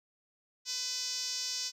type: tone with band-pass filter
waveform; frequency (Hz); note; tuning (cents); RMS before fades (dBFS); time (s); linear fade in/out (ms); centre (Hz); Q
5% pulse; 502; B4; +28; -36; 0.65-1.72; 50; 5600; 3
effects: none